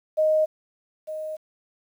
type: tone pair in turn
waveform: sine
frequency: 622.3 / 622.3 Hz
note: D#5 / D#5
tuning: 0 / 0 cents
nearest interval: unison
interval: 0 cents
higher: neither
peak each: -17 / -29 dBFS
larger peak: first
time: 0.17-0.46 / 1.07-1.37 s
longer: second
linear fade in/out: 20 ms
effects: 9-bit

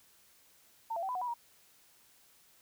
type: tone with pitch steps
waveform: sine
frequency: 904 / 678 / 768 / 999 / 737 / 983 / 944 Hz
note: A5 / E5 / G5 / B5 / F#5 / B5 / A#5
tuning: +47 / +49 / -36 / +20 / -7 / -8 / +22 cents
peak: -33 dBFS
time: 0.9-1.341 s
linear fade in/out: 10 ms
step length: 63 ms
effects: white hiss -64 dBFS RMS until 2.61 s

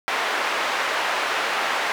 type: band-pass noise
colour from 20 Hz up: white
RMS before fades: -24 dBFS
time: 0.08-1.92 s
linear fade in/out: 0 ms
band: 580 to 1900 Hz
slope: 12 dB/octave
effects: none

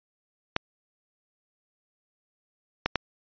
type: clicks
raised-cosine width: 0.3 ms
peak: -7 dBFS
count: 3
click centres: 0.564 / 2.86 / 2.957 s
effects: resampled to 11025 Hz

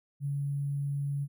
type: tone with sample-and-hold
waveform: sine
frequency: 141.6 Hz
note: C#3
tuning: 37 cents sharp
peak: -29 dBFS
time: 0.2-1.28 s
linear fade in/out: 50 ms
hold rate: 11025 Hz
effects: none

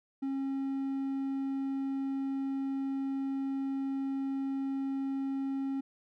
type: tone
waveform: triangle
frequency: 271.3 Hz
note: C#4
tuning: 37 cents flat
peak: -29 dBFS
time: 0.22-5.81 s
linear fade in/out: 10 ms
effects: none

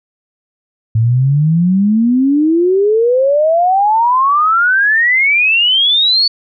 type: exponential sweep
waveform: sine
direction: up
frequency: 108.7 to 4500 Hz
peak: -8 dBFS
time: 0.95-6.28 s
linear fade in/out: 5 ms
effects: none

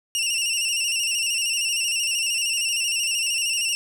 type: tone with vibrato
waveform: 20% pulse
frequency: 2768 Hz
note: F7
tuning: 16 cents flat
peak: -16 dBFS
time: 0.15-3.75 s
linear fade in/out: 0 ms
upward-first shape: square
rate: 13 Hz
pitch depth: 48 cents each way
effects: none

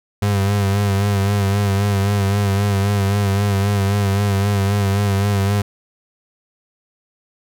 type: tone with vibrato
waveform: 35% pulse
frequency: 100 Hz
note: G2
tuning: 35 cents sharp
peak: -13 dBFS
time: 0.22-5.62 s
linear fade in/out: 5 ms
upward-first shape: sine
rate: 3.8 Hz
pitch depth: 45 cents each way
effects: none

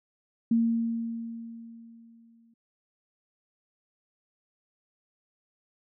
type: tone with exponential decay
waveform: sine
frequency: 230 Hz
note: A#3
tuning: 23 cents flat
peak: -19 dBFS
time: 0.51-2.54 s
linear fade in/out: 5 ms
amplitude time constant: 440 ms
effects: none

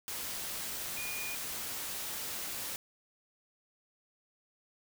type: tone in noise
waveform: sine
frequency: 2440 Hz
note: D#7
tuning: 34 cents flat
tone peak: -40 dBFS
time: 0.97-1.35 s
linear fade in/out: 0 ms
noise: white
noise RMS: -39 dBFS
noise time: 0.08-2.76 s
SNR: -4 dB
effects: none

